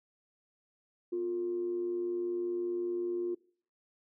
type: tone with amplitude modulation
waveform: sine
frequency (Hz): 352.6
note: F4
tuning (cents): +17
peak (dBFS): -28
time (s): 1.12-3.35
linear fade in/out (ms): 10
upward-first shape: sine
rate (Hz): 100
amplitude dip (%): 45
effects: noise-tail reverb RT60 0.5 s tail -22 dB re dry + tanh soft clip ceiling -24 dBFS